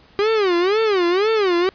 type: tone with vibrato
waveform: 45% pulse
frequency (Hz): 392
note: G4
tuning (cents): 0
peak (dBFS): -15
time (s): 0.19-1.69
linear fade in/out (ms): 0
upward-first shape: sine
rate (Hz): 2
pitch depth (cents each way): 230
effects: pink hiss -51 dBFS RMS until 1.74 s + resampled to 11025 Hz